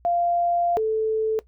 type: tone pair in turn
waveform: sine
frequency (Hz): 694 / 438.4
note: F5 / A4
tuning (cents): -11 / -6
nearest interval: minor sixth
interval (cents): 795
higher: first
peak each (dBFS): -19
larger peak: neither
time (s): 0.05-0.77 / 0.77-1.39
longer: first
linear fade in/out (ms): 0
effects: noise-tail reverb RT60 0.1 s tail -18 dB re dry + added 60 Hz sine -53 dBFS peak until 1.47 s